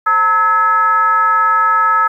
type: tone with frequency modulation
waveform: sine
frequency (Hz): 1296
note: E6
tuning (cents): -30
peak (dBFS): -9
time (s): 0.06-2.08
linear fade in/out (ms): 10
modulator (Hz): 387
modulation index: 0.73
effects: 8-bit